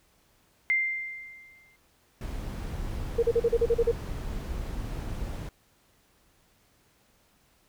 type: tone with exponential decay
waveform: sine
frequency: 2093 Hz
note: C7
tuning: in tune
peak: -20 dBFS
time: 0.7-1.76 s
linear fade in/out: 0 ms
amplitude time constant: 230 ms
type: noise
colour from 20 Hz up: brown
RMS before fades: -34 dBFS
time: 2.21-5.49 s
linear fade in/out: 2 ms
type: tone bursts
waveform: sine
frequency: 466.2 Hz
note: A#4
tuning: in tune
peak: -19 dBFS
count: 9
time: 3.18-3.917 s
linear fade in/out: 10 ms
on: 49 ms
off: 37 ms
effects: pink hiss -65 dBFS RMS until 7.68 s